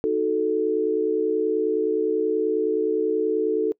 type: chord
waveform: sine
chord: D# diminished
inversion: none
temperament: equal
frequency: 311.1 / 370 / 440 Hz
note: D#4 / F#4 / A4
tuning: 0 / 0 / 0 cents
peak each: -27 / -26 / -21 dBFS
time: 0.04-3.72 s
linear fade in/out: 0 ms
effects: noise-tail reverb RT60 0.1 s tail -24 dB re dry